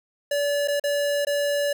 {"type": "tone with dropouts", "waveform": "square", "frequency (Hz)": 575, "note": "D5", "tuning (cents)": -37, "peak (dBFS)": -22, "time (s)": [0.31, 1.73], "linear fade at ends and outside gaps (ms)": 5, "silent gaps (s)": [[0.676, 0.682], [0.798, 0.838], [1.25, 1.269]], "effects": []}